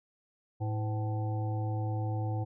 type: harmonic tone with a mistuned harmonic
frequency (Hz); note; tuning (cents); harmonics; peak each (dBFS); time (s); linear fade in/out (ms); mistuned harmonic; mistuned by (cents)
108.6; A2; -22; 1 / 3 / 5 / 7 / 8; -30 / -41 / -44 / -42 / -48; 0.6-2.45; 20; 5; -100
effects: none